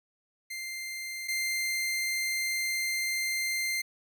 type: tone pair in turn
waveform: sawtooth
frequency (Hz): 2093 / 2093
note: C7 / C7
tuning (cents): 0 / 0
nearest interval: unison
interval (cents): 0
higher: neither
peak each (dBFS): -32 / -25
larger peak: second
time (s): 0.5-1.28 / 1.28-3.82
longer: second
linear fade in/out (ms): 10
effects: none